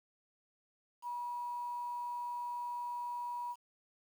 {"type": "tone with quantisation", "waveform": "sine", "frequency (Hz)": 966, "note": "B5", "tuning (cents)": -39, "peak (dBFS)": -37, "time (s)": [1.02, 3.56], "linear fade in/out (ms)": 50, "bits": 10, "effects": []}